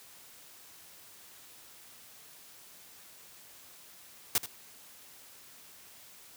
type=noise with echo; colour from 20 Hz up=white; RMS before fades=-26 dBFS; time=4.35-4.38 s; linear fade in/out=2 ms; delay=80 ms; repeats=1; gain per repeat=-13 dB; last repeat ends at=4.46 s; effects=white hiss -54 dBFS RMS until 6.36 s + high-pass 60 Hz 12 dB/octave

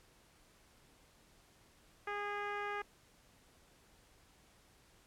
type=tone with low-pass filter; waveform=10% pulse; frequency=410 Hz; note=G#4; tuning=22 cents flat; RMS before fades=-40 dBFS; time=2.07-2.82 s; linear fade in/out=5 ms; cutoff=1900 Hz; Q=1.1; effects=pink hiss -66 dBFS RMS until 5.06 s + low-pass 12000 Hz 12 dB/octave

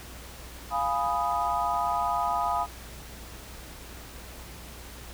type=chord; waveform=sine; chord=F half-diminished seventh; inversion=none; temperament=equal; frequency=698.5 / 830.6 / 987.8 / 1244.5 Hz; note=F5 / Ab5 / Cb6 / Eb6; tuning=0 / 0 / 0 / 0 cents; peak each=-30 dBFS; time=0.7-2.67 s; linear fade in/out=50 ms; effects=added 60 Hz sine -45 dBFS peak until 5.13 s + pink hiss -45 dBFS RMS until 5.13 s

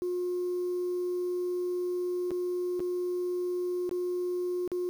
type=tone with dropouts; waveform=sine; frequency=358.4 Hz; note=F4; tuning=45 cents sharp; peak=-27 dBFS; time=0.02-4.89 s; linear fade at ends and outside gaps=0 ms; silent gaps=2.307-2.315 / 2.795-2.803 / 3.893-3.912 / 4.677-4.717 s; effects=tanh soft clip ceiling -25 dBFS + 9-bit

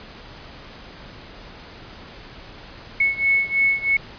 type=beating tone pair; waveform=sine; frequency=2200 / 2203.1 Hz; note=C#7 / C#7; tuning=-14 / -11 cents; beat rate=3.1 Hz; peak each=-19 / -21 dBFS; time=3-3.97 s; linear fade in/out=5 ms; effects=pink hiss -41 dBFS RMS until 4.18 s + resampled to 11025 Hz

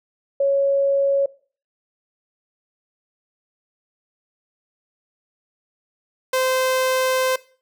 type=tone pair in turn; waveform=sine / sawtooth; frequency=554.4 / 517.5 Hz; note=C#5 / C5; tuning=0 / -19 cents; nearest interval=minor second; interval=119 cents; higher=first; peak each=-15 / -14 dBFS; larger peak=second; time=0.4-1.26 / 6.33-7.36 s; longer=second; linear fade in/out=5 ms; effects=noise-tail reverb RT60 0.4 s tail -19 dB re dry

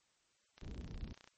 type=click train; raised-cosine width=0.2 ms; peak=-38 dBFS; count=22; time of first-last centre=0.58-1.275 s; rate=30.2 Hz
type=low-pass noise; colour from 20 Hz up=pink; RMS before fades=-46 dBFS; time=0.62-1.13 s; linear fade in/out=2 ms; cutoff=240 Hz; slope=12 dB/octave
effects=white hiss -75 dBFS RMS until 1.37 s + MP3 32 kbps

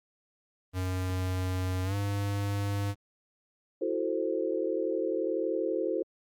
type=tone with pitch glide; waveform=square; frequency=92.4 to 100.76 Hz; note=F#2 to G2; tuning=-2 to +48 cents; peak=-29 dBFS; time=0.73-2.95 s; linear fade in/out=50 ms; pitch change=+150 cents; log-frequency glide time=1.84-1.95 s
type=chord; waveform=sine; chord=F# half-diminished seventh; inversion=third; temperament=equal with one note detuned; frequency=329.6 / 370 / 441.8 / 523.3 Hz; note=E4 / F#4 / A4 / C5; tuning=0 / 0 / +7 / 0 cents; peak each=-33 dBFS; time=3.81-6.03 s; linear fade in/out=10 ms
effects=Opus 32 kbps

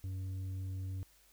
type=tone with tanh clipping; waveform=sine; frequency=94.5 Hz; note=F#2; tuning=37 cents sharp; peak=-38 dBFS; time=0.04-1.03 s; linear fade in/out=0 ms; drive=5 dB; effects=added 50 Hz sine -70 dBFS peak until 1.32 s + white hiss -66 dBFS RMS until 1.32 s

